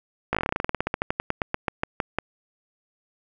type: slowing click train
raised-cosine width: 0.5 ms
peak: -8 dBFS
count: 27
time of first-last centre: 0.33-2.186 s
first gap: 17 ms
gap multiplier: 1.1
effects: none